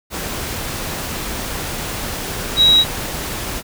sine tone in noise, 3843 Hz, B7, 48 cents flat, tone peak -8 dBFS, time 2.56-2.85 s, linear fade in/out 50 ms, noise pink, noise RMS -25 dBFS, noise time 0.1-3.63 s, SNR +14 dB, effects none

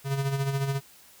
square tone with tremolo, 137.5 Hz, C#3, 14 cents flat, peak -24 dBFS, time 0.04-0.81 s, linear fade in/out 50 ms, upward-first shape sine, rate 14 Hz, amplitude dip 55%, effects white hiss -54 dBFS RMS until 1.2 s

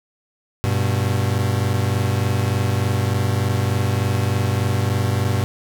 40% pulse tone pair together, 98 / 121.36 Hz, G2 / B2, 0 / -30 cents, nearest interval major third, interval 370 cents, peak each -19 / -20 dBFS, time 0.64-5.44 s, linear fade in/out 0 ms, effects none

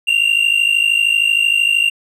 triangle tone pair together, 2748 / 2801 Hz, F7 / F7, -29 / +4 cents, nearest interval unison, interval 33 cents, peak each -13 dBFS, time 0.07-1.9 s, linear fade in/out 10 ms, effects resampled to 32000 Hz

